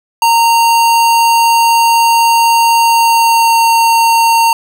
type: tone with pitch glide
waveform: square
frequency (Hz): 924 to 917.6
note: A#5 to A#5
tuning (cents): -16 to -28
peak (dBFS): -7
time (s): 0.22-4.53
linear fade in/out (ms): 2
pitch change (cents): -12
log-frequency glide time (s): 2.81-3.58
effects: none